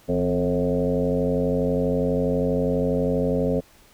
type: tone with frequency modulation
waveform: sine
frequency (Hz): 349.2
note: F4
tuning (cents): 0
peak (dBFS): -19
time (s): 0.08-3.61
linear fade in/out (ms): 20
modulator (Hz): 92.3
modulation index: 2.6
effects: pink hiss -54 dBFS RMS until 3.93 s